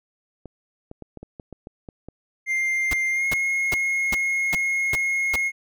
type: clicks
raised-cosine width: 2 ms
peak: -24 dBFS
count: 10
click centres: 0.457 / 0.914 / 1.023 / 1.173 / 1.23 / 1.398 / 1.527 / 1.671 / 1.888 / 2.086 s
type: tone with pitch glide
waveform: triangle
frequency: 2102 to 2157 Hz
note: C7 to C#7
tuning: +7 to -48 cents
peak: -19 dBFS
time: 2.46-5.52 s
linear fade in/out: 50 ms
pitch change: +45 cents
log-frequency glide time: 3.13-3.26 s
type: noise bursts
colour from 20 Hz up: pink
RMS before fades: -27 dBFS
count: 7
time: 2.91-5.358 s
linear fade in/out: 2 ms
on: 24 ms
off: 380 ms
effects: none